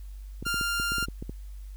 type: clicks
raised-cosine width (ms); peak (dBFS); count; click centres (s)
3; -23; 11; 0.426 / 0.466 / 0.543 / 0.612 / 0.799 / 0.92 / 0.983 / 1.027 / 1.085 / 1.225 / 1.295
type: tone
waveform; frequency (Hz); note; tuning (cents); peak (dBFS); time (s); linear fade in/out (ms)
sawtooth; 1396.9; F6; 0; -23; 0.45-1.06; 20
effects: added 49 Hz sine -38 dBFS peak until 1.76 s + white hiss -62 dBFS RMS until 1.76 s